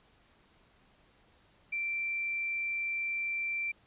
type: tone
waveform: sine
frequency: 2349 Hz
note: D7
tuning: in tune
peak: -31 dBFS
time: 1.72-3.72 s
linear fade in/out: 10 ms
effects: pink hiss -65 dBFS RMS until 3.86 s + resampled to 8000 Hz